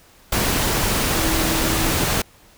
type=tone in noise; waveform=sine; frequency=322.5 Hz; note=E4; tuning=38 cents flat; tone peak=-25 dBFS; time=1.15-1.91 s; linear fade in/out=5 ms; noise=pink; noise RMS=-20 dBFS; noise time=0.32-2.22 s; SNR=-8 dB; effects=pink hiss -51 dBFS RMS until 2.57 s